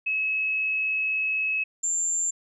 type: tone pair in turn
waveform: sine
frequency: 2576 / 7286 Hz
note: E7 / A#8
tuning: -41 / -41 cents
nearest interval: octave + tritone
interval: 1800 cents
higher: second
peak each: -23 dBFS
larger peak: neither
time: 0.06-1.64 / 1.83-2.31 s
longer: first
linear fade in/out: 10 ms
effects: none